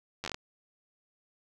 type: slowing click train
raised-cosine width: 0.2 ms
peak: -18 dBFS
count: 7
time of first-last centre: 0.24-0.344 s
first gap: 10 ms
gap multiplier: 1.22
effects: none